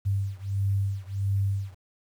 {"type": "beating tone pair", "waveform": "sine", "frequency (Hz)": [98, 99.5], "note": ["G2", "G2"], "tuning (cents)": [0, 26], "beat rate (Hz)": 1.5, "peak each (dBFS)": [-27, -28], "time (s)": [0.05, 1.75], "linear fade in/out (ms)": 20, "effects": ["9-bit"]}